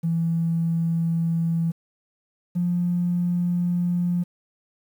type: tone pair in turn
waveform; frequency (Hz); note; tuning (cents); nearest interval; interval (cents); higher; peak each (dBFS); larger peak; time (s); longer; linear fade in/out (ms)
triangle; 166.1 / 175.65; E3 / F3; +13 / +10; minor second; 97; second; -16; neither; 0.03-1.72 / 2.55-4.24; neither; 20
effects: tanh soft clip ceiling -18 dBFS + 9-bit